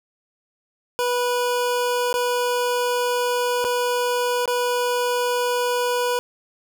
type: tone with dropouts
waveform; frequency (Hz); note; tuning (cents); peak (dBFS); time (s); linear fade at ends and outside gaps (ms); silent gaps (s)
25% pulse; 490; B4; -14; -16; 0.99-6.19; 0; 2.128-2.141 / 3.643-3.649 / 4.457-4.477
effects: none